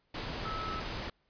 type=tone in noise; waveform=sine; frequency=1300 Hz; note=E6; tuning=24 cents flat; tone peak=-37 dBFS; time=0.45-0.8 s; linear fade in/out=5 ms; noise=pink; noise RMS=-38 dBFS; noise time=0.14-1.1 s; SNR=-2 dB; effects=pink hiss -74 dBFS RMS until 1.29 s + resampled to 11025 Hz